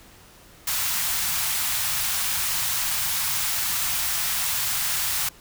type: band-stop noise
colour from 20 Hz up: white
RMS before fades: -25 dBFS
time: 0.67-5.29 s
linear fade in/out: 5 ms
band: 160 to 790 Hz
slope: 24 dB/octave
effects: pink hiss -50 dBFS RMS until 5.4 s